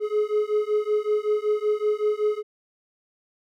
triangle beating tone pair, 420 / 425.3 Hz, G#4 / G#4, +19 / +41 cents, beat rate 5.3 Hz, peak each -22 dBFS, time 0-2.43 s, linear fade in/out 50 ms, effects none

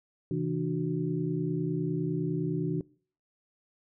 sine tone cluster, 132.7 / 162.6 / 300 / 370 Hz, C3 / E3 / D4 / F#4, +25 / -23 / +37 / 0 cents, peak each -35 / -31 / -33 / -34 dBFS, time 0.31-2.81 s, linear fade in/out 2 ms, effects noise-tail reverb RT60 0.5 s tail -24 dB re dry

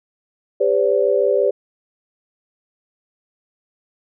sine tone cluster, 398.6 / 507 / 573 Hz, G4 / B4 / D5, +29 / +45 / -43 cents, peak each -18 dBFS, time 0.6-1.51 s, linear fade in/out 10 ms, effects none

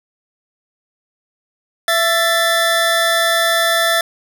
25% pulse tone pair together, 667.3 / 1760 Hz, E5 / A6, +21 / 0 cents, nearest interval octave + perfect fourth, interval 1679 cents, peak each -12 dBFS, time 1.88-4.01 s, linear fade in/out 2 ms, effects none

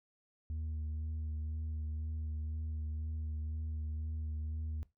sine tone with vibrato, 77.78 Hz, D#2, in tune, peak -33 dBFS, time 0.5-4.83 s, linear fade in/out 0 ms, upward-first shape sine, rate 2 Hz, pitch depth 21 cents each way, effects noise-tail reverb RT60 0.2 s tail -21 dB re dry + tanh soft clip ceiling -35 dBFS

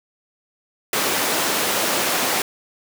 pink high-pass noise, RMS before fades -21 dBFS, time 0.93-2.42 s, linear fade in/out 2 ms, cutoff 340 Hz, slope 12 dB/octave, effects none

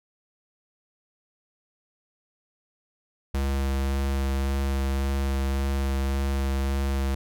square tone with vibrato, 68.1 Hz, C#2, 30 cents flat, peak -24 dBFS, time 3.34-7.15 s, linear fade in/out 5 ms, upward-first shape sine, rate 1.8 Hz, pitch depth 12 cents each way, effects none

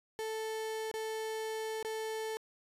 35% pulse tone with dropouts, 440 Hz, A4, in tune, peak -34 dBFS, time 0.19-2.37 s, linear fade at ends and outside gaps 0 ms, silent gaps 0.914-0.94 / 1.827-1.848 s, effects resampled to 32000 Hz

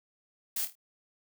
blue noise with echo, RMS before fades -32 dBFS, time 0.56-0.65 s, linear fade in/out 5 ms, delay 26 ms, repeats 4, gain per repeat -8 dB, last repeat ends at 0.754 s, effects none

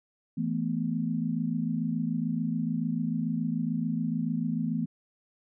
sine chord, E suspended fourth, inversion none, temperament equal, 164.81 / 220 / 246.9 Hz, E3 / A3 / B3, 0 / 0 / 0 cents, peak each -31 dBFS, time 0.37-4.86 s, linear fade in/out 10 ms, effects none

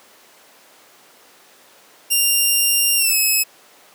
5% pulse tone with pitch glide, 2791 to 2574 Hz, F7 to E7, -2 to -42 cents, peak -6 dBFS, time 2.1-3.44 s, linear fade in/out 20 ms, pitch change -140 cents, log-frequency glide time 2.97-3.15 s, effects pink hiss -48 dBFS RMS until 3.94 s + high-pass 400 Hz 12 dB/octave

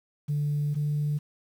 sine tone pair in turn, 146.83 / 147.63 Hz, D3 / D3, 0 / +9 cents, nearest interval unison, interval 9 cents, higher second, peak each -23 dBFS, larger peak neither, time 0.28-0.75 / 0.75-1.19 s, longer first, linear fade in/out 20 ms, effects tanh soft clip ceiling -21 dBFS + 9-bit

